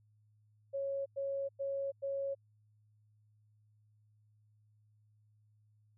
sine tone bursts, 551 Hz, C#5, 11 cents flat, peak -34 dBFS, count 4, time 0.73-2.35 s, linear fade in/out 20 ms, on 330 ms, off 100 ms, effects added 106 Hz sine -66 dBFS peak until 5.97 s

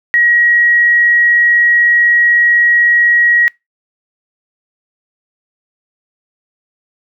sine tone, 1902 Hz, A#6, 34 cents sharp, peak -7 dBFS, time 0.14-3.48 s, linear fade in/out 0 ms, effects noise-tail reverb RT60 0.2 s tail -25 dB re dry

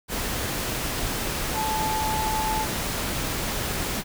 sine tone in noise, 870 Hz, A5, 20 cents flat, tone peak -25 dBFS, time 1.53-2.67 s, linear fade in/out 50 ms, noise pink, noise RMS -28 dBFS, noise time 0.08-4.04 s, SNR 0 dB, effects none

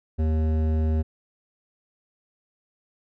sine tone with hard clipping, 78.6 Hz, D#2, 18 cents sharp, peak -22 dBFS, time 0.18-1.03 s, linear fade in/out 20 ms, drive 13 dB, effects none

